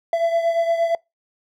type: beating tone pair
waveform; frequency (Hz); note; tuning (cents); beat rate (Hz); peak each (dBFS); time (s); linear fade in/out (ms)
triangle; 669 / 677.6; E5 / E5; +25 / +48; 8.6; -16 / -23; 0.13-0.95; 2
effects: noise-tail reverb RT60 0.2 s tail -24 dB re dry